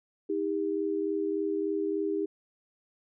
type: tone pair together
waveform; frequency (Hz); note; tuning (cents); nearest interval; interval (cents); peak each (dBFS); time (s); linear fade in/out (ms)
sine; 316.6 / 400; D#4 / G4; +30 / +35; major third; 405; -31 / -29; 0.29-2.26; 10
effects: none